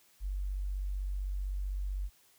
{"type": "tone", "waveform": "sine", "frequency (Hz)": 47.85, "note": "G1", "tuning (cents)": -41, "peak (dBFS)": -32, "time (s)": [0.2, 2.1], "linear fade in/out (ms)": 50, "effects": ["white hiss -65 dBFS RMS until 2.38 s"]}